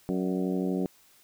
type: harmonic tone with a mistuned harmonic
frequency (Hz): 92.5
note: F#2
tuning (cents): 0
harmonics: 2 / 3 / 4 / 5 / 6 / 7 / 8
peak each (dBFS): -29 / -31 / -33 / -37 / -41 / -45 / -45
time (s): 0.09-0.86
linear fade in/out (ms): 0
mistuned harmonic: 6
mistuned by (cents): +64
effects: white hiss -60 dBFS RMS until 1.23 s